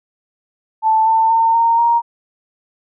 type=tone with pitch steps; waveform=sine; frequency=880 / 893.8 / 907.9 / 922.2 / 936.6 Hz; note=A5 / A5 / A#5 / A#5 / A#5; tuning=0 / +27 / -46 / -19 / +8 cents; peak=-10 dBFS; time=0.82-2.02 s; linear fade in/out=50 ms; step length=240 ms; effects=none